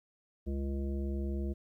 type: harmonic tone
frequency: 68.9 Hz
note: C#2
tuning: 10 cents flat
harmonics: 1 / 3 / 5 / 7 / 9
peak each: -33 / -39 / -41 / -50 / -51 dBFS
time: 0.46-1.54 s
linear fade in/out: 20 ms
effects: 12-bit